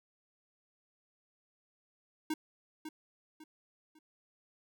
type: tone with echo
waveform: square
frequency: 311.1 Hz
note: D#4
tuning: in tune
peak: -32 dBFS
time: 2.3-2.34 s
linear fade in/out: 5 ms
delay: 550 ms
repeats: 3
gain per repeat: -9 dB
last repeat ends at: 3.99 s
effects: none